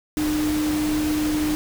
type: tone in noise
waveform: sine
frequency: 303.7 Hz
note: D#4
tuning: 42 cents flat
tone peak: -20 dBFS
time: 0.17-1.55 s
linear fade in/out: 0 ms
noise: pink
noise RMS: -30 dBFS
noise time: 0.17-1.55 s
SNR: +7 dB
effects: none